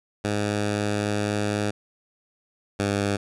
10% pulse tone pair in turn, 103.83 / 100.87 Hz, G#2 / G2, 0 / +50 cents, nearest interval minor second, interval 50 cents, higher first, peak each -15 / -14 dBFS, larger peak second, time 0.24-1.71 / 2.79-3.17 s, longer first, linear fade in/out 10 ms, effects resampled to 24000 Hz

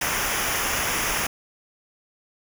pink noise with comb filter, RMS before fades -25 dBFS, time 0.01-1.27 s, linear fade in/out 5 ms, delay 0.24 ms, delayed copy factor -0.7, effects none

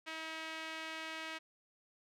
sawtooth tone with band-pass filter, 320 Hz, D#4, 49 cents sharp, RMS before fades -44 dBFS, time 0.06-1.39 s, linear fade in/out 20 ms, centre 2400 Hz, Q 1.3, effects none

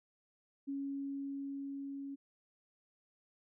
sine tone with level ramp, 277.2 Hz, C#4, in tune, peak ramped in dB -36 to -41 dBFS, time 0.67-2.16 s, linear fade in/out 20 ms, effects none

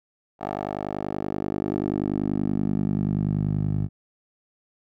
10% pulse tone with band-pass filter sweep, 50.4 Hz, G1, 49 cents sharp, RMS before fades -26 dBFS, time 0.39-3.89 s, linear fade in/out 50 ms, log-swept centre 710 to 120 Hz, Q 1.8, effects none

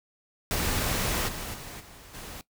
pink noise with level steps, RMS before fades -28 / -36 / -41 / -49 / -41 dBFS, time 0.51-2.41 s, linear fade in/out 0 ms, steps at 1.27 / 1.53 / 1.79 / 2.13 s, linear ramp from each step 20 ms, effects noise-tail reverb RT60 0.1 s tail -18 dB re dry

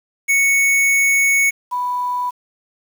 square / sine tone pair in turn, 2217 / 987.6 Hz, C#7 / B5, 0 / 0 cents, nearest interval octave + major second, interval 1400 cents, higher first, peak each -13 / -18 dBFS, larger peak first, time 0.28-1.51 / 1.71-2.31 s, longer first, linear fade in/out 20 ms, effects 7-bit

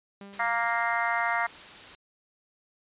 sawtooth tone with exponential decay, 199.1 Hz, G3, 27 cents sharp, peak -37 dBFS, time 0.21-1.04 s, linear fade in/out 2 ms, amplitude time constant 180 ms
white noise, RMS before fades -45 dBFS, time 0.33-1.95 s, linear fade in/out 0 ms
harmonic tone, 233.1 Hz, A#3, in tune, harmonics 3 / 4 / 5 / 6 / 7 / 8 / 9, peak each -31 / -31 / -33 / -32 / -36 / -32 / -33 dBFS, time 0.39-1.47 s, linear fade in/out 10 ms
effects resampled to 8000 Hz

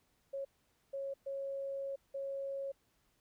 sine tone bursts at uneven times, 549 Hz, C#5, 17 cents flat, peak -37 dBFS, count 4, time 0.33-0.45 / 0.93-1.14 / 1.26-1.96 / 2.14-2.72 s, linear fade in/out 10 ms, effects pink hiss -75 dBFS RMS until 3.2 s

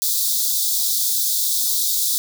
white high-pass noise, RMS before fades -20 dBFS, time 0.02-2.18 s, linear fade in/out 0 ms, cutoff 3500 Hz, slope 96 dB/octave, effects none

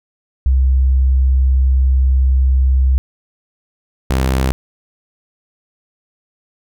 sine / sawtooth tone pair in turn, 65.41 / 65.41 Hz, C2 / C2, 0 / 0 cents, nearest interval unison, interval 0 cents, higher neither, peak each -9 dBFS, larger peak neither, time 0.46-2.98 / 4.1-4.52 s, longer first, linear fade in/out 0 ms, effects none

